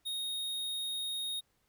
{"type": "tone", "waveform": "square", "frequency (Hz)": 3729, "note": "A#7", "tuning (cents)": 0, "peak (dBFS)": -35, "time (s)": [0.05, 1.41], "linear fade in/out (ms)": 20, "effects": ["pink hiss -75 dBFS RMS until 1.68 s"]}